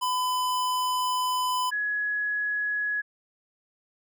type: tone pair in turn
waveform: square / sine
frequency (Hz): 1006 / 1681.7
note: B5 / G#6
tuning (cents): +32 / +21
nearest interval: major sixth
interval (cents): 889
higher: second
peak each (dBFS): -25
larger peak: neither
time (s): 0.01-1.71 / 1.71-3.02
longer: first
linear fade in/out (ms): 20
effects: none